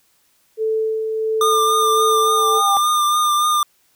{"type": "tone with tremolo", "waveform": "sine", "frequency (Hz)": 440, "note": "A4", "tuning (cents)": 0, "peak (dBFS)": -16, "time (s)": [0.57, 2.62], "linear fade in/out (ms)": 50, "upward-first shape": "sine", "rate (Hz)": 1.5, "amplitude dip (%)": 35}
{"type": "tone with vibrato", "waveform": "square", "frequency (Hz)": 1204, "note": "D6", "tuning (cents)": 43, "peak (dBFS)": -15, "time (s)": [1.41, 3.63], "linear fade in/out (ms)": 2, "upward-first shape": "triangle", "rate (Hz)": 3.5, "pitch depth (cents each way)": 29}
{"type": "tone with exponential growth", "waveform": "sine", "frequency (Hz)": 795, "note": "G5", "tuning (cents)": 24, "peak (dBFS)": -15, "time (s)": [1.85, 2.77], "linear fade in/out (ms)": 0, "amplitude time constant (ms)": 200}
{"effects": ["white hiss -60 dBFS RMS until 3.95 s"]}